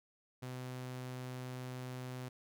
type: tone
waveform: sawtooth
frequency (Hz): 127.1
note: C3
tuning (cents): -50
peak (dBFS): -38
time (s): 0.42-2.29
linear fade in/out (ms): 10
effects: none

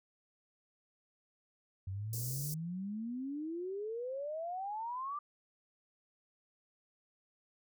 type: exponential sweep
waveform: sine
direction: up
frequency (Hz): 92.5 to 1197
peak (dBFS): -37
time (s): 1.87-5.19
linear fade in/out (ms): 5
type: band-stop noise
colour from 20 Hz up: white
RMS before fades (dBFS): -42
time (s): 2.13-2.54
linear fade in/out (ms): 2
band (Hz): 530 to 4900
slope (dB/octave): 48
effects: none

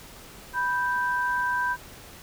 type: tone pair together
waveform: sine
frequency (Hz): 985.3 / 1564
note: B5 / G6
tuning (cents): -4 / -4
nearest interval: minor sixth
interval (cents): 800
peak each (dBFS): -26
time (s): 0.53-1.77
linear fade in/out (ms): 50
effects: pink hiss -46 dBFS RMS until 2.22 s

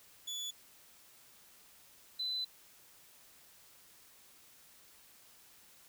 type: tone pair in turn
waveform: 30% pulse / sine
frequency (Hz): 3440 / 4016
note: A7 / B7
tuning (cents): -40 / +28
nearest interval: minor third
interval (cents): 268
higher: second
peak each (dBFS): -36 / -34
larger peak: second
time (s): 0.27-0.51 / 2.19-2.45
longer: second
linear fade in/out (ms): 10
effects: white hiss -61 dBFS RMS until 5.88 s

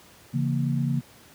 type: chord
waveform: sine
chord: A# diminished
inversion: first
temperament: equal with one note detuned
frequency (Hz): 138.59 / 167.89 / 233.1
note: C#3 / E3 / A#3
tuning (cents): 0 / +32 / 0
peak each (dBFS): -24 / -29 / -28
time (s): 0.33-1.01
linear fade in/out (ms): 20
effects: pink hiss -52 dBFS RMS until 1.34 s + high-pass 80 Hz 12 dB/octave

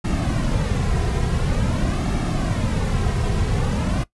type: noise with flanger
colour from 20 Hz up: brown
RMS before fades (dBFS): -21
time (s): 0.04-4.04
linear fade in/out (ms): 10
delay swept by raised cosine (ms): 2 to 3.5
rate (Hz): 0.47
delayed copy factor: -0.6
effects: noise-tail reverb RT60 0.1 s tail -18 dB re dry + resampled to 24000 Hz

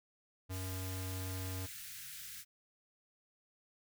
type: tone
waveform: square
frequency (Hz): 93.4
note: F#2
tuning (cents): +17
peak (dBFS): -40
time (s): 0.49-1.67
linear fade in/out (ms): 20
type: band-stop noise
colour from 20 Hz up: white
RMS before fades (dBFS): -48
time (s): 0.5-2.45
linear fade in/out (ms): 50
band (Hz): 170 to 1400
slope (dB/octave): 48
effects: none

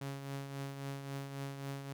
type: tone with tremolo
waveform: sawtooth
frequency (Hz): 138.3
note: C#3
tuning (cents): -4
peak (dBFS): -34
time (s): 0.01-1.93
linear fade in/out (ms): 5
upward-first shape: triangle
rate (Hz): 3.7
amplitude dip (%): 55
effects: none

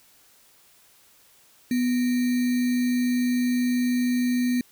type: tone with sample-and-hold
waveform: sine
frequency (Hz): 246.9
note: B3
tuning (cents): 0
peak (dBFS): -20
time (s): 1.71-4.61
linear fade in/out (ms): 2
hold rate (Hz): 2100
effects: white hiss -57 dBFS RMS until 4.71 s

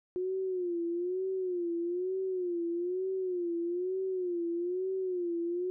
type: tone with vibrato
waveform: sine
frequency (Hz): 358.9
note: F4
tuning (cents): +47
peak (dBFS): -30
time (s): 0.16-5.7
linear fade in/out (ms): 0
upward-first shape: sine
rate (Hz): 1.1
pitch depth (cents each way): 100
effects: none

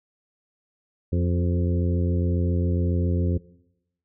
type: harmonic tone with a mistuned harmonic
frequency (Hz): 87.31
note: F2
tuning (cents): 0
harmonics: 1 / 2 / 3 / 4 / 5 / 6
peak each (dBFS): -21 / -27 / -31 / -33 / -35 / -37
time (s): 1.12-3.38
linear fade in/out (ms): 10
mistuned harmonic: 4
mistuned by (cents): +27
effects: noise-tail reverb RT60 0.9 s tail -21 dB re dry

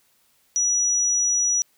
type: tone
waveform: sine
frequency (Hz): 5850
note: F#8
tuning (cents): -21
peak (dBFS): -18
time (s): 0.56-1.62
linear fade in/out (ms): 0
effects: white hiss -63 dBFS RMS until 1.77 s

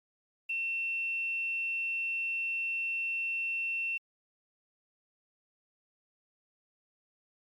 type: tone with quantisation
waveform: sine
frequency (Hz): 2700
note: E7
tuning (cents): +41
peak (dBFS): -30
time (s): 0.49-3.98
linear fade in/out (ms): 10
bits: 10
effects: MP3 96 kbps

